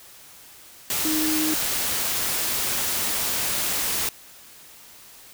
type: tone in noise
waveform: sine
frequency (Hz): 311.1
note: D#4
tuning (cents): 0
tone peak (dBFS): -23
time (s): 1.05-1.54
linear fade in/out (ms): 2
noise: white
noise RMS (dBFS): -25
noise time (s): 0.9-4.09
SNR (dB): -1
effects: white hiss -47 dBFS RMS until 5.33 s